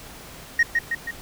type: tone with echo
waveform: sine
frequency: 1868 Hz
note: A#6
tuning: 3 cents sharp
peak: -11 dBFS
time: 0.59-0.63 s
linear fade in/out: 5 ms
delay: 160 ms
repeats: 3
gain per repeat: -5 dB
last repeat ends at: 1.11 s
effects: tanh soft clip ceiling -13 dBFS + pink hiss -42 dBFS RMS until 1.21 s